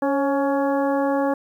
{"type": "harmonic tone with a mistuned harmonic", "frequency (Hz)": 280, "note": "C#4", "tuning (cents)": 18, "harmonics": [1, 2, 3, 4, 5, 6], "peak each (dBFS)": [-22, -22, -26, -31, -37, -35], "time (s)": [0.02, 1.34], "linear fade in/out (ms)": 5, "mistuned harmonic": 2, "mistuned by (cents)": -38, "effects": ["9-bit"]}